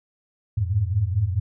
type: tone cluster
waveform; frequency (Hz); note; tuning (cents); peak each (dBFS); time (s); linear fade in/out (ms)
sine; 88.4 / 103.3 / 108; F2 / G#2 / A2; +22 / -9 / -32; -24; 0.57-1.4; 10
effects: none